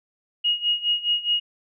sine tone with tremolo, 2878 Hz, F#7, 49 cents flat, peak -17 dBFS, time 0.44-1.4 s, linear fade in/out 10 ms, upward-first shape sine, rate 4.8 Hz, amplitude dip 85%, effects none

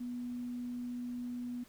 sine tone, 244.4 Hz, B3, 18 cents flat, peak -37 dBFS, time 0-1.64 s, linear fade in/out 10 ms, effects added 115 Hz sine -69 dBFS peak until 1.68 s + pink hiss -62 dBFS RMS until 1.68 s

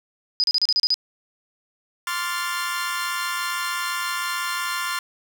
sine tone bursts, 4978 Hz, D#8, in tune, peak -16 dBFS, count 8, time 0.4-0.942 s, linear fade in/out 0 ms, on 38 ms, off 34 ms
sawtooth chord, D minor seventh, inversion third, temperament equal with one note detuned, 1046.5 / 1152.5 / 1396.9 / 1760 Hz, C6 / D6 / F6 / A6, 0 / -33 / 0 / 0 cents, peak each -25 / -30 / -25 / -28 dBFS, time 2.07-4.99 s, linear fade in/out 2 ms
effects none

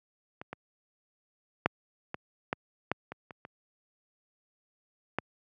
clicks, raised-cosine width 0.5 ms, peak -25 / -23 / -8 / -19 / -14 / -12 / -24 / -29 / -28 / -13 dBFS, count 10, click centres 0.415 / 0.53 / 1.66 / 2.144 / 2.529 / 2.916 / 3.12 / 3.308 / 3.451 / 5.186 s, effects high-pass 100 Hz 12 dB/octave

